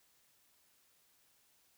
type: silence
effects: white hiss -71 dBFS RMS until 1.77 s